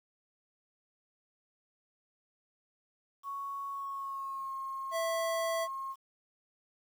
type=tone with pitch glide; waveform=sine; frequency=1110 to 1075.9 Hz; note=C#6 to C6; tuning=+2 to +48 cents; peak=-36 dBFS; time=3.23-5.96 s; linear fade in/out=50 ms; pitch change=-54 cents; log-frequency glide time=3.7-4.52 s
type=tone; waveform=square; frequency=660 Hz; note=E5; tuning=2 cents sharp; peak=-32 dBFS; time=4.91-5.68 s; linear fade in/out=50 ms
effects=10-bit